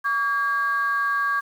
sine tone pair together, 1140 / 1621.1 Hz, C#6 / G#6, +48 / -42 cents, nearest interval tritone, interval 610 cents, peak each -22 dBFS, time 0.04-1.41 s, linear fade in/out 20 ms, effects tanh soft clip ceiling -14 dBFS + 8-bit

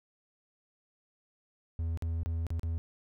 triangle tone with dropouts, 82.41 Hz, E2, in tune, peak -28 dBFS, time 1.79-2.78 s, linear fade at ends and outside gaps 0 ms, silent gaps 1.974-2.023 / 2.233-2.26 / 2.467-2.504 / 2.595-2.632 s, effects none

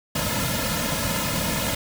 pink noise with comb filter, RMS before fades -25 dBFS, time 0.15-1.75 s, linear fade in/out 5 ms, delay 2.6 ms, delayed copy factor -0.9, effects none

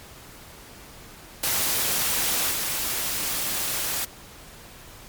white noise with level steps, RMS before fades -24 / -27 dBFS, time 1.43-4.05 s, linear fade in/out 5 ms, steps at 2.51 s, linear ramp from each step 2 ms, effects pink hiss -45 dBFS RMS until 5.08 s + MP3 96 kbps

